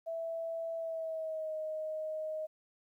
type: tone with pitch glide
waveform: sine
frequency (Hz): 659.3 to 624.5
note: E5 to D#5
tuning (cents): 0 to +6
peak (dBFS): -35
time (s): 0.06-2.47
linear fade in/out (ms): 20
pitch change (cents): -94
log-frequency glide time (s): 0.77-1.55
effects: 12-bit